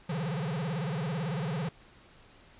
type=tone with vibrato; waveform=square; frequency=156.7 Hz; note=D#3; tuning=13 cents sharp; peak=-31 dBFS; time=0.09-1.69 s; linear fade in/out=5 ms; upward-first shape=sine; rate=18 Hz; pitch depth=260 cents each way; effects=pink hiss -57 dBFS RMS until 2.59 s + resampled to 8000 Hz